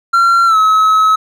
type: tone with pitch glide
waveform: triangle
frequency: 1370 to 1285.7 Hz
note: F6 to E6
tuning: -34 to -44 cents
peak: -5 dBFS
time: 0.13-1.16 s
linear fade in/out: 10 ms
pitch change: -110 cents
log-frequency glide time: 0.46-0.57 s
effects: none